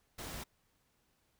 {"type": "noise", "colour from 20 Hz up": "pink", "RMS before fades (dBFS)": -44, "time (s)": [0.18, 0.44], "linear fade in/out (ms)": 10, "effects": ["pink hiss -75 dBFS RMS until 1.39 s"]}